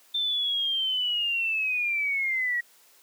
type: linear sweep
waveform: sine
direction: down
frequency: 3580 to 1900 Hz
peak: -24 dBFS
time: 0.14-2.61 s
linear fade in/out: 10 ms
effects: white hiss -58 dBFS RMS until 3.02 s + high-pass 300 Hz 12 dB/octave